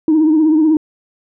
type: tone with vibrato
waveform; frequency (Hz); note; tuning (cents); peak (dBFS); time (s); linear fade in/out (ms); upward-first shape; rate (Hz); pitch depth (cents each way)
sine; 312; D#4; +5; -7; 0.08-0.77; 2; triangle; 16; 75
effects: tanh soft clip ceiling -5 dBFS